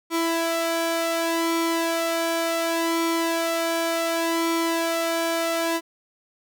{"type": "tone with flanger", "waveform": "sawtooth", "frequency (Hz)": 331.9, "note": "E4", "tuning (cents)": 12, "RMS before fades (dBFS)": -24, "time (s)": [0.1, 5.81], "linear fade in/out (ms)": 50, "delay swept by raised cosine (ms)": [0.89, 1.74], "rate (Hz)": 0.68, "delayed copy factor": 0.6, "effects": []}